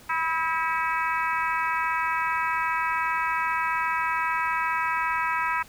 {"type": "harmonic tone with a mistuned harmonic", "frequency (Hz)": 322.5, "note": "E4", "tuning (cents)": -38, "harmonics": [3, 4, 5, 6, 7, 8], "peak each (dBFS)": [-27, -29, -31, -33, -34, -35], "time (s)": [0.09, 5.63], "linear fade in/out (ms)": 10, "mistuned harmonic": 3, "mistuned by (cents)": 24, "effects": ["pink hiss -50 dBFS RMS until 5.68 s"]}